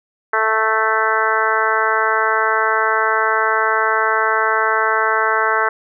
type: harmonic tone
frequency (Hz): 220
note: A3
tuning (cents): 0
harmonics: 2 / 3 / 4 / 5 / 6 / 7 / 8 / 9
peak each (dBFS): -23 / -25 / -22 / -21 / -20 / -20 / -25 / -26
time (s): 0.33-5.69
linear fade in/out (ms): 5
effects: none